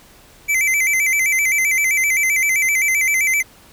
square tone with vibrato, 2186 Hz, C#7, 25 cents flat, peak -15 dBFS, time 0.48-3.43 s, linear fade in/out 20 ms, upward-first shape square, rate 7.7 Hz, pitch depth 97 cents each way, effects pink hiss -47 dBFS RMS until 3.72 s

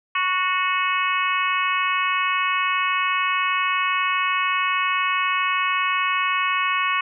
harmonic tone with a mistuned harmonic, 367.2 Hz, F#4, 13 cents flat, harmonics 3 / 4 / 5 / 6 / 7 / 8, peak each -22 / -30 / -29 / -27 / -26 / -31 dBFS, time 0.15-7.01 s, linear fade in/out 5 ms, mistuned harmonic 3, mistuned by +19 cents, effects none

